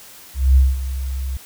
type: tone with ADSR envelope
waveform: sine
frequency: 66 Hz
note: C2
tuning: 16 cents sharp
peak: -7 dBFS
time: 0.34-1.37 s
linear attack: 220 ms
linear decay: 200 ms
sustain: -14 dB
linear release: 3 ms
effects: white hiss -42 dBFS RMS until 1.45 s